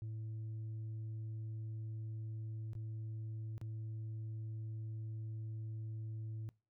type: tone with dropouts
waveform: sine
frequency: 110 Hz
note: A2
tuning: in tune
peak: -38 dBFS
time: 0.02-6.49 s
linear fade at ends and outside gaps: 0 ms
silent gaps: 2.733-2.752 / 3.58-3.614 s
effects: noise-tail reverb RT60 0.3 s tail -25 dB re dry + tanh soft clip ceiling -40 dBFS